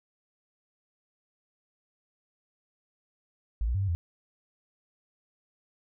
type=tone with pitch steps; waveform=sine; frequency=54 / 60.2 / 96.9 / 98.5 / 85 Hz; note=A1 / B1 / G2 / G2 / F2; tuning=-32 / -44 / -20 / +9 / -46 cents; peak=-25 dBFS; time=3.61-3.95 s; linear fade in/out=0 ms; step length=68 ms; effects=none